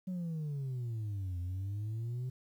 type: exponential two-way sweep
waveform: sine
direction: down then up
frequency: 188.1 to 87.31 to 129.5 Hz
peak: -32 dBFS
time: 0.07-2.3 s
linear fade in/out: 10 ms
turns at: 1.39 s
effects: tanh soft clip ceiling -34 dBFS + 11-bit